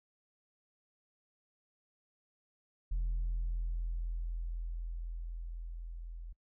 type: tone with level ramp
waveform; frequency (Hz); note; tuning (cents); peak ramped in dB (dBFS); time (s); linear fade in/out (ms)
sine; 42; E1; +33; -28 to -42; 2.91-6.33; 10
effects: noise-tail reverb RT60 0.1 s tail -26 dB re dry + tanh soft clip ceiling -29 dBFS